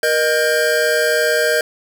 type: tone cluster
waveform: square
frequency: 473 / 616 / 1590 Hz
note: A#4 / D#5 / G6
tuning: +25 / -17 / +24 cents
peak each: -19 dBFS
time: 0.03-1.61 s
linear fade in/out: 2 ms
effects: none